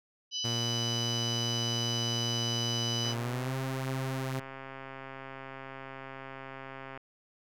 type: harmonic tone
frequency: 995 Hz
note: B5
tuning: 13 cents sharp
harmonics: 3 / 4 / 5 / 6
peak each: -34 / -42 / -38 / -40 dBFS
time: 0.31-3.15 s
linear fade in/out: 50 ms
type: tone with pitch glide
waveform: sawtooth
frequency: 117.5 to 131.89 Hz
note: A#2 to C3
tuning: +14 to +14 cents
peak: -28 dBFS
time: 0.44-4.4 s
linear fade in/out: 10 ms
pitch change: +200 cents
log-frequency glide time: 3.17-3.54 s
type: click train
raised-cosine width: 0.5 ms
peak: -28 dBFS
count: 527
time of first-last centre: 3.05-6.975 s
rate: 134 Hz
effects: none